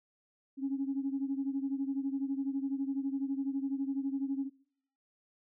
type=beating tone pair; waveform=sine; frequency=270.6 / 282.6 Hz; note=C#4 / C#4; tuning=-42 / +34 cents; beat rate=12 Hz; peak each=-32 / -36 dBFS; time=0.57-4.5 s; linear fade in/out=50 ms; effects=noise-tail reverb RT60 0.7 s tail -25 dB re dry + tanh soft clip ceiling -24 dBFS